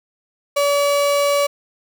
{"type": "tone", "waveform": "35% pulse", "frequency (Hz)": 571, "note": "D5", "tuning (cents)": -49, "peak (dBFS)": -13, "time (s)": [0.56, 1.47], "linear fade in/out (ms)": 10, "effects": []}